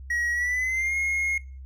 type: tone with pitch glide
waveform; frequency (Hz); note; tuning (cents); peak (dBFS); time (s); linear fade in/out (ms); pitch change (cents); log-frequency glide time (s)
triangle; 1906 to 2152; A#6 to C7; +38 to +48; -22; 0.1-1.38; 5; +210; 0.32-0.96
effects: noise-tail reverb RT60 0.4 s tail -20 dB re dry + added 66 Hz sine -38 dBFS peak until 1.65 s